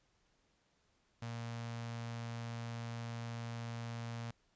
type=tone with notch filter; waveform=sawtooth; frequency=116.54 Hz; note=A#2; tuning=in tune; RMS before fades=-43 dBFS; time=1.22-4.31 s; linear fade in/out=5 ms; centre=360 Hz; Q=1.5; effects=pink hiss -75 dBFS RMS until 4.55 s + resampled to 16000 Hz